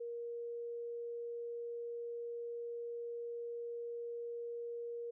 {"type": "tone", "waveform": "sine", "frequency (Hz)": 471.5, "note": "A#4", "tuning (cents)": 20, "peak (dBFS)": -40, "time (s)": [0, 5.11], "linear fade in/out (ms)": 10, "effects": []}